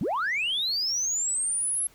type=linear sweep; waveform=sine; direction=up; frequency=133 to 11175 Hz; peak=-23 dBFS; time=0.01-1.87 s; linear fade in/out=2 ms; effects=tanh soft clip ceiling -22 dBFS + pink hiss -57 dBFS RMS until 1.94 s